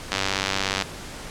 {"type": "click train", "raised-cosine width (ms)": 0.2, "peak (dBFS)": -5, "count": 69, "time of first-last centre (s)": [0.12, 0.822], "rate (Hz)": 96.8, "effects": ["pink hiss -37 dBFS RMS until 1.3 s", "low-pass 9000 Hz 12 dB/octave"]}